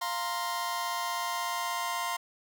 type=chord; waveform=sawtooth; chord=F suspended fourth; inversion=none; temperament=just; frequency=698.5 / 931.3 / 1047.7 Hz; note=F5 / Bb5 / C6; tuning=0 / -2 / +2 cents; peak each=-33 / -32 / -29 dBFS; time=0.01-2.17 s; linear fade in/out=10 ms; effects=none